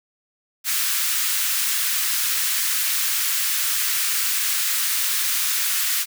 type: high-pass noise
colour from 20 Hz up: white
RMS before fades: -22 dBFS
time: 0.64-6.06 s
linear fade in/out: 50 ms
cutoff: 1300 Hz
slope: 24 dB/octave
effects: none